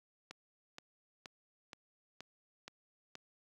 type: click train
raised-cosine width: 0.2 ms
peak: -29 dBFS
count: 7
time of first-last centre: 0.31-3.154 s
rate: 2.11 Hz
effects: high-pass 100 Hz 12 dB/octave + 11-bit